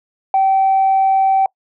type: tone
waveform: sine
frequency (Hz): 772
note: G5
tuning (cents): -27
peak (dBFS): -9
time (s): 0.34-1.46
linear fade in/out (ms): 2
effects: noise-tail reverb RT60 0.1 s tail -26 dB re dry + tanh soft clip ceiling -7 dBFS